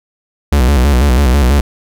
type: tone with vibrato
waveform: 45% pulse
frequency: 66.6 Hz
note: C2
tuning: 31 cents sharp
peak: -7 dBFS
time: 0.52-1.61 s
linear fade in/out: 5 ms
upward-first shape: square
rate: 6.1 Hz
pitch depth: 130 cents each way
effects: none